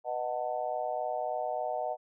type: chord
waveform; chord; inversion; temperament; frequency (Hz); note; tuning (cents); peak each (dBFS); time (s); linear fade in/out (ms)
sine; B dominant seventh; none; just; 493.9 / 617.4 / 740.8 / 889; B4 / D#5 / F#5 / A5; 0 / -14 / +2 / +18; -40 / -34 / -34 / -40; 0.04-1.97; 50
effects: none